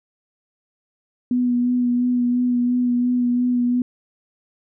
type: tone with vibrato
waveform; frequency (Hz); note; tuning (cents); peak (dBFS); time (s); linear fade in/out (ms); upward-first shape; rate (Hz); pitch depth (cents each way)
sine; 245.5; B3; -10; -16; 1.31-3.82; 2; sine; 2.9; 19
effects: none